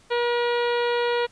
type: harmonic tone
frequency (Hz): 479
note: A#4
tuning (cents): +47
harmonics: 1 / 2 / 3 / 4 / 5 / 6 / 7 / 8 / 9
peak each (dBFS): -22 / -28 / -32 / -34 / -36 / -38 / -39 / -40 / -41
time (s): 0.1-1.27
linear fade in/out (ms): 20
effects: pink hiss -56 dBFS RMS until 1.31 s + resampled to 22050 Hz